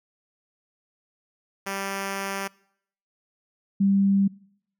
5% pulse / sine tone pair in turn, 196 / 196.98 Hz, G3 / G3, 0 / +9 cents, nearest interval unison, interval 9 cents, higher second, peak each -17 dBFS, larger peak neither, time 1.66-2.48 / 3.8-4.28 s, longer first, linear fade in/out 10 ms, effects noise-tail reverb RT60 0.7 s tail -24 dB re dry

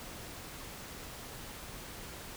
silence, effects pink hiss -46 dBFS RMS until 2.36 s

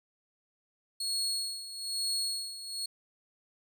30% pulse tone with tremolo, 4327 Hz, C#8, 43 cents flat, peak -26 dBFS, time 1-2.86 s, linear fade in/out 5 ms, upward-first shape sine, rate 1.1 Hz, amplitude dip 75%, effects none

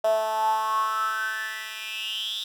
10% pulse tone with high-pass filter sweep, 218.5 Hz, A3, 12 cents flat, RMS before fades -27 dBFS, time 0.04-2.44 s, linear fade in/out 5 ms, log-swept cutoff 630 to 3700 Hz, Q 9.5, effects none

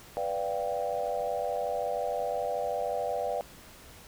sine chord, G dominant seventh, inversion first, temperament equal, 493.9 / 587.3 / 698.5 / 784 Hz, B4 / D5 / F5 / G5, 0 / 0 / 0 / 0 cents, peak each -34 / -33 / -34 / -36 dBFS, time 0.17-3.41 s, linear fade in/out 0 ms, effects pink hiss -51 dBFS RMS until 4.07 s

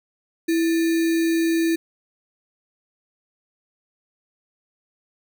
sine tone with sample-and-hold, 329.6 Hz, E4, in tune, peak -17 dBFS, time 0.48-1.76 s, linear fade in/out 10 ms, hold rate 2100 Hz, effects none

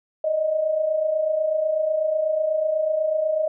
sine tone pair together, 599 / 627.1 Hz, D5 / D#5, +34 / +13 cents, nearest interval minor second, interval 79 cents, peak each -27 / -20 dBFS, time 0.24-3.48 s, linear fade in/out 5 ms, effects none

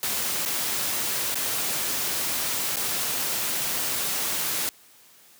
white noise with dropouts, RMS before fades -27 dBFS, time 0.03-4.69 s, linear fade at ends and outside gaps 0 ms, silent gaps 0.452-0.459 / 1.344-1.355 / 2.759-2.768 s, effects white hiss -54 dBFS RMS until 5.39 s + high-pass 100 Hz 12 dB/octave

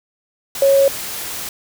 sine tone in noise, 550 Hz, C#5, 14 cents flat, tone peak -9 dBFS, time 0.62-0.88 s, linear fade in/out 2 ms, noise white, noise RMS -27 dBFS, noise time 0.55-1.49 s, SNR +15 dB, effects none

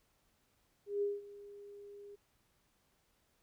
sine tone with ADSR envelope, 406.5 Hz, G#4, 37 cents flat, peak -30 dBFS, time 0.86-2.16 s, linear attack 160 ms, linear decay 190 ms, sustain -19 dB, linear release 15 ms, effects pink hiss -75 dBFS RMS until 3.42 s

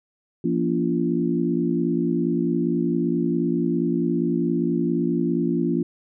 harmonic tone with a mistuned harmonic, 57.4 Hz, A#1, 26 cents flat, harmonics 3 / 4 / 5 / 6, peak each -25 / -25 / -25 / -25 dBFS, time 0.44-5.83 s, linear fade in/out 5 ms, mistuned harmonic 4, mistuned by +53 cents, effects none

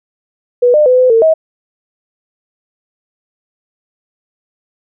sine tone with pitch steps, 489.3 / 602 / 505 / 508 / 453.6 / 638 Hz, B4 / D5 / B4 / B4 / A#4 / D#5, -16 / +43 / +39 / +49 / -47 / +43 cents, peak -5 dBFS, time 0.62-1.34 s, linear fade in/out 10 ms, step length 120 ms, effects none

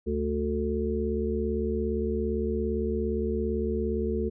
harmonic tone with a mistuned harmonic, 73.42 Hz, D2, in tune, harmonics 1 / 3 / 5 / 6, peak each -31 / -31 / -31 / -31 dBFS, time 0.06-4.3 s, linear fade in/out 20 ms, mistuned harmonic 6, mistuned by +16 cents, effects none

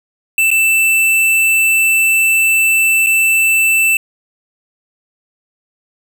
square tone with dropouts, 2657 Hz, E7, 13 cents sharp, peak -10 dBFS, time 0.38-3.97 s, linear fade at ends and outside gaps 2 ms, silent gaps 0.505-0.513 / 3.063-3.068 s, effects none

